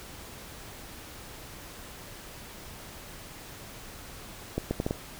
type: accelerating click train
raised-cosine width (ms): 2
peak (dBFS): -14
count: 5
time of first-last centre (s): 4.58-4.909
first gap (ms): 130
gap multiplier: 0.7
effects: pink hiss -45 dBFS RMS until 5.19 s